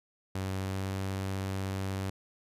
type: tone with pitch glide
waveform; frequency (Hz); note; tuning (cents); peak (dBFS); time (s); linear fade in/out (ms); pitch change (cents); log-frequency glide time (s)
sawtooth; 95.2 to 96.25; F#2 to G2; +50 to -31; -28; 0.35-2.1; 5; +19; 0.52-0.87
effects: resampled to 32000 Hz